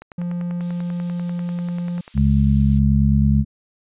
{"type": "click train", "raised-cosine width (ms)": 0.5, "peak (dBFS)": -23, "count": 23, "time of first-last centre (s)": [0.02, 2.177], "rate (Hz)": 10.2}
{"type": "tone", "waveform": "triangle", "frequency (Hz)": 174.61, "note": "F3", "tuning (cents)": 0, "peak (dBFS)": -20, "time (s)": [0.18, 2.01], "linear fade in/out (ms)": 5}
{"type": "noise", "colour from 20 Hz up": "violet", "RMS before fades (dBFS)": -34, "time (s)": [0.61, 2.79], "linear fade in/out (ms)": 2}
{"type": "harmonic tone", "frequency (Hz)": 69.3, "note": "C#2", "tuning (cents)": 0, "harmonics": [1, 2, 3], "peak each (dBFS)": [-17, -17, -17], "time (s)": [2.14, 3.45], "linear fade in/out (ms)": 50}
{"effects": ["resampled to 8000 Hz"]}